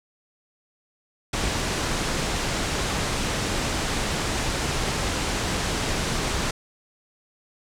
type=low-pass noise; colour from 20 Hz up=pink; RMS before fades=-26 dBFS; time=1.33-6.51 s; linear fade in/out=5 ms; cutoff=8600 Hz; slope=24 dB/octave; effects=none